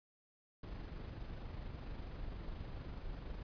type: noise with amplitude modulation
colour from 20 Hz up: brown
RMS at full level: -44 dBFS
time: 0.63-3.43 s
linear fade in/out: 5 ms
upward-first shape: sine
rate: 24.4 Hz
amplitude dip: 35%
effects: resampled to 11025 Hz